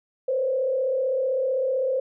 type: tone with frequency modulation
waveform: sine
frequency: 523.3 Hz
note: C5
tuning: in tune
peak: -21 dBFS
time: 0.28-2 s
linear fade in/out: 5 ms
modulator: 35.7 Hz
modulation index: 0.74
effects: none